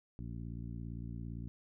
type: harmonic tone with a mistuned harmonic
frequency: 57.6 Hz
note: A#1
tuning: 20 cents flat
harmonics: 1 / 2 / 3 / 4 / 5 / 6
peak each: -45 / -44 / -47 / -50 / -53 / -62 dBFS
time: 0.19-1.48 s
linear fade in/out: 0 ms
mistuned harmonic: 6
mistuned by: +55 cents
effects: none